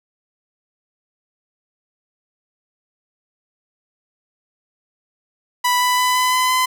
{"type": "tone with pitch steps", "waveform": "sawtooth", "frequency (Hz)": [987.8, 994.1, 1000.4, 1006.8, 1013.2, 1019.7], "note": ["B5", "B5", "B5", "B5", "B5", "C6"], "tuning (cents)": [0, 11, 22, 33, 44, -45], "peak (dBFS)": -11, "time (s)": [5.64, 6.66], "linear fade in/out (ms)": 10, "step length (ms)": 170, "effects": []}